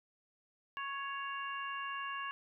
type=harmonic tone with a mistuned harmonic; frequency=557 Hz; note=C#5; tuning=8 cents sharp; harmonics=2 / 3 / 4 / 5; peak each=-40 / -43 / -53 / -45 dBFS; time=0.77-2.31 s; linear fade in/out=0 ms; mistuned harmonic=2; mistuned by=-15 cents; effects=none